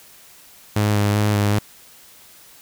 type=tone with vibrato; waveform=sawtooth; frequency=103.83 Hz; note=G#2; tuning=in tune; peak=-12 dBFS; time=0.76-1.59 s; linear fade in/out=5 ms; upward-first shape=square; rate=2.6 Hz; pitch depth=17 cents each way; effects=white hiss -47 dBFS RMS until 2.61 s